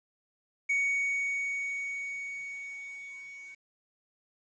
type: tone with level ramp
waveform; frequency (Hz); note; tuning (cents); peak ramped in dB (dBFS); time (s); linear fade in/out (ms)
triangle; 2236; C#7; +14; -23 to -43; 0.69-3.55; 10
effects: resampled to 16000 Hz + 10-bit